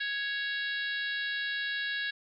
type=harmonic tone; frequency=554.4 Hz; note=C#5; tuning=in tune; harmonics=3 / 4 / 5 / 6 / 7 / 8 / 9; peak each=-32 / -45 / -42 / -42 / -39 / -47 / -52 dBFS; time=0-2.11 s; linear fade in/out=10 ms; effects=none